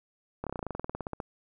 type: slowing click train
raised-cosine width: 1 ms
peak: -20 dBFS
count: 18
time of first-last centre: 0.44-1.202 s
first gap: 27 ms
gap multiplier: 1.06
effects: none